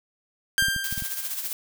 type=tone with exponential decay; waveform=sawtooth; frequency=1586 Hz; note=G6; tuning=20 cents sharp; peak=-14 dBFS; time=0.58-1.46 s; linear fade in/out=0 ms; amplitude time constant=190 ms
type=clicks; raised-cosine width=5 ms; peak=-23 dBFS; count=6; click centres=0.624 / 0.684 / 0.763 / 0.926 / 0.978 / 1.023 s
type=noise with tremolo; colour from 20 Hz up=blue; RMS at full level=-29 dBFS; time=0.84-1.53 s; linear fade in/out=0 ms; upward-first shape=sine; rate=15 Hz; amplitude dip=55%
effects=none